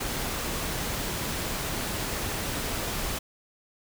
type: noise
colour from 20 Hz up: pink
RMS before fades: -31 dBFS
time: 0-3.19 s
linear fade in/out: 10 ms
effects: none